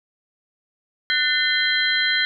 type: tone cluster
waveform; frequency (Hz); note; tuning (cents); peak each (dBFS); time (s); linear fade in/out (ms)
sine; 1490 / 1799 / 2055 / 3209 / 4060; F#6 / A6 / C7 / G7 / B7; +12 / +38 / -32 / +40 / +47; -24; 1.1-2.25; 0
effects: none